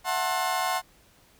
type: chord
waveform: 35% pulse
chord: F# half-diminished seventh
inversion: third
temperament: just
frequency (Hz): 666 / 740 / 888 / 1065.6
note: E5 / F#5 / A5 / C6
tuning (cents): +18 / 0 / +16 / +31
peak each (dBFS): -33 / -27 / -31 / -28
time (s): 0.04-0.82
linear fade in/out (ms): 50
effects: pink hiss -59 dBFS RMS until 1.39 s